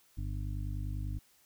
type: harmonic tone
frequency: 50.1 Hz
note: G1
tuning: 38 cents sharp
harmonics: 1 / 2 / 3 / 5 / 6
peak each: -36 / -38 / -47 / -50 / -51 dBFS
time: 0.17-1.19 s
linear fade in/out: 10 ms
effects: white hiss -66 dBFS RMS until 1.45 s